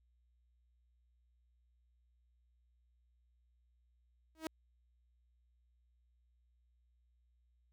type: tone with exponential growth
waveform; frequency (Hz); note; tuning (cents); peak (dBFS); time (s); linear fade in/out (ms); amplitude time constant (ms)
sawtooth; 318.6; D#4; +41; -31; 4.35-4.47; 1; 26
effects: added 60 Hz sine -70 dBFS peak until 7.72 s